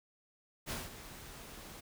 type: noise with ADSR envelope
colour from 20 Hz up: pink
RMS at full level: -38 dBFS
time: 0.66-1.81 s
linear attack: 41 ms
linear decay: 190 ms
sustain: -12 dB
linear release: 14 ms
effects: none